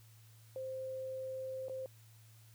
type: tone with dropouts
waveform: sine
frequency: 523.3 Hz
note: C5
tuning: in tune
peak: -39 dBFS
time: 0.56-1.86 s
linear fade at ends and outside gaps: 1 ms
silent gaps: 1.684-1.696 s
effects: added 111 Hz sine -58 dBFS peak until 2.54 s + white hiss -66 dBFS RMS until 2.54 s